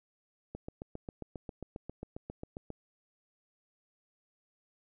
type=click train; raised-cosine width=2 ms; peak=-27 dBFS; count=17; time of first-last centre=0.55-2.703 s; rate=7.43 Hz; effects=none